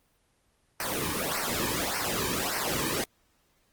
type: noise with flanger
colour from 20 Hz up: pink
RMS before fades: -30 dBFS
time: 0.8-3.04 s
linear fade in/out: 2 ms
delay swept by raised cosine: 0.28 to 1.48 ms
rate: 1.7 Hz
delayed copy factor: -0.9
effects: pink hiss -69 dBFS RMS until 3.72 s + Opus 24 kbps